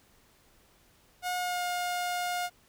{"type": "tone with pitch glide", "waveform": "sawtooth", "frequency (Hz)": [722, 712.9], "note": ["F#5", "F5"], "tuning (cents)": [-43, 35], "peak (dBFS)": -26, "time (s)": [1.22, 2.5], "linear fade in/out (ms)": 50, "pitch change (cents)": -22, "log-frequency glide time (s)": [1.36, 1.63], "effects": ["pink hiss -63 dBFS RMS until 2.68 s"]}